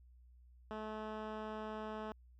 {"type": "tone with low-pass filter", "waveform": "10% pulse", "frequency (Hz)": 216, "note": "A3", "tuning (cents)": -32, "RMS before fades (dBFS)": -44, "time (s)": [0.71, 2.12], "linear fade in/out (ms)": 0, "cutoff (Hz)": 2200, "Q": 0.57, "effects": ["added 61 Hz sine -59 dBFS peak until 2.39 s"]}